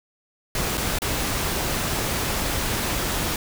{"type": "noise with dropouts", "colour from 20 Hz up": "pink", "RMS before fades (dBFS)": -25, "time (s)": [0.55, 3.36], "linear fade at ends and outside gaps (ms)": 2, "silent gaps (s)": [[0.773, 0.777], [0.987, 1.019]], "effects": []}